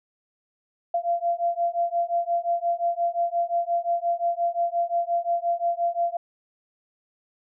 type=beating tone pair; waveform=sine; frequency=685 / 690.7 Hz; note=F5 / F5; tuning=-34 / -19 cents; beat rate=5.7 Hz; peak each=-25 dBFS; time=0.94-6.17 s; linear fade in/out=5 ms; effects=none